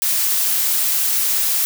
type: noise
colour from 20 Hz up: blue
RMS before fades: -18 dBFS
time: 0.02-1.65 s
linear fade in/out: 0 ms
effects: none